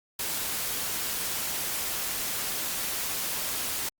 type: noise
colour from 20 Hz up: white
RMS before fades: -31 dBFS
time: 0.19-3.89 s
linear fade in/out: 5 ms
effects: Opus 48 kbps